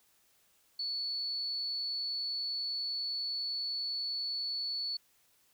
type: tone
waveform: sine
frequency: 4435 Hz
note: C#8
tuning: in tune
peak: -33 dBFS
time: 0.79-4.97 s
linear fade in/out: 5 ms
effects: white hiss -69 dBFS RMS until 5.53 s